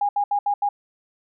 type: tone bursts at uneven times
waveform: sine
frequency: 815 Hz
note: G#5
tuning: 33 cents flat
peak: -18 dBFS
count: 5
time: 0.01-0.09 / 0.16-0.24 / 0.31-0.39 / 0.46-0.54 / 0.62-0.69 s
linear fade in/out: 5 ms
effects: none